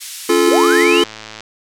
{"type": "high-pass noise", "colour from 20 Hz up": "white", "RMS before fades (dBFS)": -27, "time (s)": [0, 0.85], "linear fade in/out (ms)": 20, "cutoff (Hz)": 2500, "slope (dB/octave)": 12}
{"type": "chord", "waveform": "square", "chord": "Db augmented", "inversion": "none", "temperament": "just", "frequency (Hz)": [277.2, 346.5, 433.1], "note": ["Db4", "F4", "A4"], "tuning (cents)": [0, -14, -27], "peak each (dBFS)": [-20, -14, -15], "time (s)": [0.29, 1.04], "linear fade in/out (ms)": 5}
{"type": "linear sweep", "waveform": "sine", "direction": "up", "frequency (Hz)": [268.4, 3136], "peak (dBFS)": -15, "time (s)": [0.47, 1.04], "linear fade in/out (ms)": 10}
{"type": "click train", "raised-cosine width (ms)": 0.2, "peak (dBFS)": -14, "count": 66, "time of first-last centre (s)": [0.81, 1.406], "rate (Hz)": 109}
{"effects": ["low-pass 11000 Hz 12 dB/octave"]}